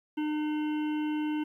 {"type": "harmonic tone", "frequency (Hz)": 303.3, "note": "D#4", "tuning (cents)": -44, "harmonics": [1, 3, 5, 7, 9, 10], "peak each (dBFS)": [-28, -41, -47, -50, -48, -50], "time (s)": [0.17, 1.44], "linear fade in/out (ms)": 10, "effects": ["11-bit"]}